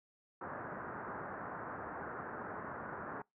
white low-pass noise, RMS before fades -44 dBFS, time 0.41-3.22 s, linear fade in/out 5 ms, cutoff 1600 Hz, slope 48 dB/octave, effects noise-tail reverb RT60 0.2 s tail -26 dB re dry + high-pass 100 Hz 12 dB/octave

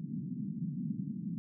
white band-pass noise, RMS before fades -38 dBFS, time 0-1.38 s, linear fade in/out 0 ms, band 140 to 240 Hz, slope 48 dB/octave, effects none

